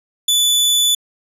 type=tone; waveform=sawtooth; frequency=3477 Hz; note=A7; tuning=21 cents flat; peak=-9 dBFS; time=0.28-0.95 s; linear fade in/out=5 ms; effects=resampled to 32000 Hz